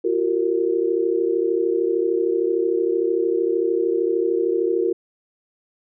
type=tone cluster; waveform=sine; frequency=345.7 / 378.9 / 460.8 Hz; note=F4 / F#4 / A#4; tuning=-18 / +41 / -20 cents; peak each=-22 dBFS; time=0.04-4.93 s; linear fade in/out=10 ms; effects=none

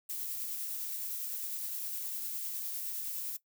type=noise with tremolo; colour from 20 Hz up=violet; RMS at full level=-37 dBFS; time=0.09-3.37 s; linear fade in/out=10 ms; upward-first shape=triangle; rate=9.8 Hz; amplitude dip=25%; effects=noise-tail reverb RT60 0.1 s tail -17 dB re dry

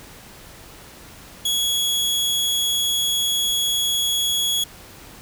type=tone; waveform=sawtooth; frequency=3346 Hz; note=G#7; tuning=12 cents sharp; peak=-16 dBFS; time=1.45-4.64 s; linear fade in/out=5 ms; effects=pink hiss -43 dBFS RMS until 5.21 s

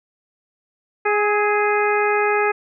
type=harmonic tone with a mistuned harmonic; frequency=415.3 Hz; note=G#4; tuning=in tune; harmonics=1 / 2 / 3 / 4 / 5 / 6; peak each=-19 / -22 / -24 / -25 / -26 / -27 dBFS; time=1.05-2.52 s; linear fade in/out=10 ms; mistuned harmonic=3; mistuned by=+33 cents; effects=none

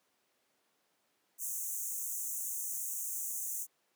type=high-pass noise; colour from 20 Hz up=pink; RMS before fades=-38 dBFS; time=1.38-3.67 s; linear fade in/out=50 ms; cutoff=6200 Hz; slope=96 dB/octave; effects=pink hiss -75 dBFS RMS until 3.95 s + high-pass 300 Hz 12 dB/octave

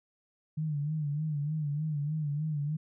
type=tone with vibrato; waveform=sine; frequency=150.2 Hz; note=D3; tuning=39 cents sharp; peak=-29 dBFS; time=0.57-2.77 s; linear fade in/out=10 ms; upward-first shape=sine; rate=3.3 Hz; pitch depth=81 cents each way; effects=none

